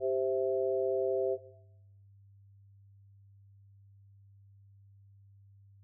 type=chord; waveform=sine; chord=C major; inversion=second; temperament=equal; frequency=392 / 523.3 / 659.3 Hz; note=G4 / C5 / E5; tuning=0 / 0 / 0 cents; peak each=-31 / -32 / -33 dBFS; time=0-1.38 s; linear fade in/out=50 ms; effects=noise-tail reverb RT60 0.8 s tail -17 dB re dry + added 99 Hz sine -56 dBFS peak until 5.83 s